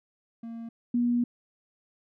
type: tone pair in turn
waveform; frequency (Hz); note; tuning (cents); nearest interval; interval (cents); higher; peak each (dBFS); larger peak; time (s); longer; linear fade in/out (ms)
triangle / sine; 230 / 240.8; A#3 / B3; -23 / -44; minor second; 79; second; -34 / -22; second; 0.43-0.69 / 0.94-1.24; second; 5
effects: none